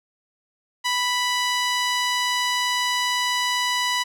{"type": "tone with band-pass filter", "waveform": "sawtooth", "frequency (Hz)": 987.8, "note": "B5", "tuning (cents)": 0, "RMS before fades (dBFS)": -23, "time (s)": [0.84, 4.04], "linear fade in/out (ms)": 20, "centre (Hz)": 3500, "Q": 0.64, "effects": []}